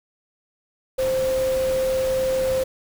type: tone in noise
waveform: sine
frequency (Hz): 523.3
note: C5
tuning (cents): 0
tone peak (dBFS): -19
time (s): 0.98-2.64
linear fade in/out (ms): 10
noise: pink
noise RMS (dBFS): -33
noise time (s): 0.98-2.64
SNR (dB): +11
effects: none